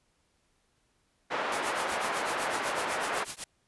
pink band-pass noise, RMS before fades -32 dBFS, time 1.3-3.25 s, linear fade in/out 20 ms, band 590 to 1900 Hz, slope 12 dB/octave
white noise with tremolo, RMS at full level -35 dBFS, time 1.52-3.44 s, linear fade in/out 2 ms, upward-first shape triangle, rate 8 Hz, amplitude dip 100%
effects pink hiss -72 dBFS RMS until 3.67 s + resampled to 24000 Hz

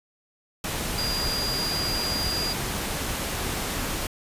sine tone in noise, 4819 Hz, D8, 44 cents sharp, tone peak -27 dBFS, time 0.98-2.53 s, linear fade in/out 2 ms, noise pink, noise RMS -29 dBFS, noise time 0.64-4.07 s, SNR -1 dB, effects resampled to 32000 Hz

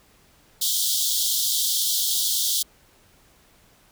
pink high-pass noise, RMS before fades -23 dBFS, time 0.61-2.63 s, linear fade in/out 10 ms, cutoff 3200 Hz, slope 96 dB/octave, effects pink hiss -57 dBFS RMS until 3.91 s

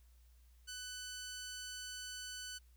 10% pulse tone, 1500 Hz, F#6, 23 cents sharp, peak -36 dBFS, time 0.67-2.59 s, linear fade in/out 20 ms, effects added 60 Hz sine -61 dBFS peak until 2.76 s + white hiss -75 dBFS RMS until 2.76 s

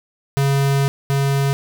square tone pair in turn, 138.59 / 138.59 Hz, C#3 / C#3, 0 / 0 cents, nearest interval unison, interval 0 cents, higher neither, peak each -15 / -16 dBFS, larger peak first, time 0.37-0.88 / 1.1-1.53 s, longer first, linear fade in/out 0 ms, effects none

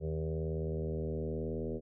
sine tone with frequency modulation, 158.1 Hz, D#3, 28 cents sharp, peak -33 dBFS, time 0-1.81 s, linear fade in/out 50 ms, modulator 79.1 Hz, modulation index 4.6, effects none

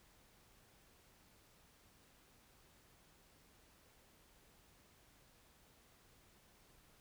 silence, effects pink hiss -68 dBFS RMS until 7 s

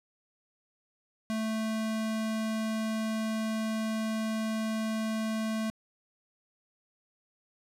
square tone, 220 Hz, A3, in tune, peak -30 dBFS, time 1.3-5.7 s, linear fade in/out 0 ms, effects low-pass 12000 Hz 12 dB/octave

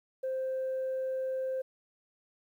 sine tone, 523 Hz, C5, 1 cent flat, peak -29 dBFS, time 0.23-1.62 s, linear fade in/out 10 ms, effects tanh soft clip ceiling -28 dBFS + 11-bit

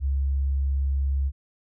sine tone, 68.5 Hz, C#2, 20 cents flat, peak -21 dBFS, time 0-1.32 s, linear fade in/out 50 ms, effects none

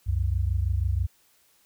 sine tone pair together, 66.32 / 92.5 Hz, C2 / F#2, +24 / 0 cents, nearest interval tritone, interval 576 cents, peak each -25 dBFS, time 0.06-1.07 s, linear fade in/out 20 ms, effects white hiss -63 dBFS RMS until 1.65 s

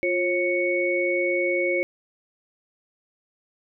sine tone cluster, 352 / 542 / 2222 Hz, F4 / C#5 / C#7, +14 / -39 / +4 cents, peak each -25 dBFS, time 0.03-1.83 s, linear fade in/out 0 ms, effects none

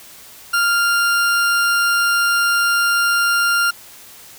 40% pulse tone, 1396.9 Hz, F6, in tune, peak -13 dBFS, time 0.53-3.71 s, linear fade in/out 10 ms, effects white hiss -41 dBFS RMS until 4.38 s

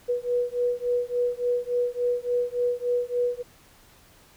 sine beating tone pair, 486.2 / 489.7 Hz, B4 / B4, -27 / -15 cents, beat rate 3.5 Hz, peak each -26 dBFS, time 0.08-3.43 s, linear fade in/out 20 ms, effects pink hiss -55 dBFS RMS until 4.36 s

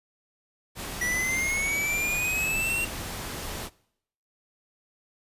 pink noise, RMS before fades -35 dBFS, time 0.75-3.7 s, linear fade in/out 50 ms
square linear sweep, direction up, 1938 to 2761 Hz, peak -26 dBFS, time 1.01-2.85 s, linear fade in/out 5 ms
effects noise-tail reverb RT60 0.7 s tail -22 dB re dry + resampled to 32000 Hz

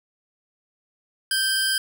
25% pulse tone pair together, 1568 / 4958 Hz, G6 / D#8, 0 / -7 cents, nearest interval octave + minor sixth, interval 1993 cents, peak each -19 dBFS, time 1.31-1.78 s, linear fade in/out 2 ms, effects none

